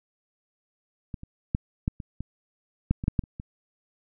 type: clicks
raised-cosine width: 5 ms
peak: -21 / -28 / -11 / -12 / -23 / -20 / -9 / -19 / -9 / -9 / -30 / -23 dBFS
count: 12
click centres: 1.142 / 1.234 / 1.549 / 1.879 / 2.002 / 2.206 / 2.91 / 3.039 / 3.081 / 3.192 / 3.238 / 3.399 s
effects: none